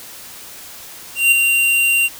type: tone with ADSR envelope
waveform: square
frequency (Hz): 2768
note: F7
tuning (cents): -16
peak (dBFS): -8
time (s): 1.15-2.09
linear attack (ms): 170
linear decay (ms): 3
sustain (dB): -5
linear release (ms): 36
effects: white hiss -36 dBFS RMS until 2.19 s